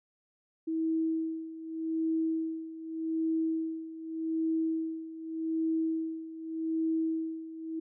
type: tone with tremolo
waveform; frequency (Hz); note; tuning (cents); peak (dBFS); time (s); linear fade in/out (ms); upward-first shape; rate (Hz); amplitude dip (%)
sine; 322.7; E4; -37; -26; 0.67-7.8; 10; sine; 0.84; 80
effects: none